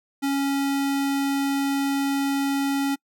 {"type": "tone", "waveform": "square", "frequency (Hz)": 277.2, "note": "C#4", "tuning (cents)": 0, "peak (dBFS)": -22, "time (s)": [0.22, 2.96], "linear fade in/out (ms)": 20, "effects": ["noise-tail reverb RT60 0.1 s tail -26 dB re dry"]}